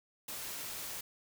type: noise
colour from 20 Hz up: white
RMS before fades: -42 dBFS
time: 0.28-1.01 s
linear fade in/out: 5 ms
effects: none